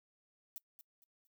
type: noise with echo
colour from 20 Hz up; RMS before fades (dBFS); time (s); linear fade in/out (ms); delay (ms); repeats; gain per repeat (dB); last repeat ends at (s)
violet; -45; 0.56-0.58; 0; 230; 3; -10; 1.27
effects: noise-tail reverb RT60 0.1 s tail -24 dB re dry